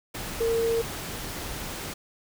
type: tone in noise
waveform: sine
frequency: 458.6 Hz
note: A#4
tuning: 28 cents flat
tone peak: -22 dBFS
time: 0.4-0.82 s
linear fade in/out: 10 ms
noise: pink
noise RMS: -35 dBFS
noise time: 0.14-1.94 s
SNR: +10 dB
effects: none